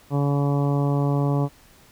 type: harmonic tone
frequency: 142.1 Hz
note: C#3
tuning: 43 cents sharp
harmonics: 1 / 2 / 3 / 4 / 5 / 6 / 7 / 8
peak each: -20 / -26 / -30 / -32 / -34 / -36 / -37 / -38 dBFS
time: 0.1-1.49 s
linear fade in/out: 50 ms
effects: pink hiss -53 dBFS RMS until 1.91 s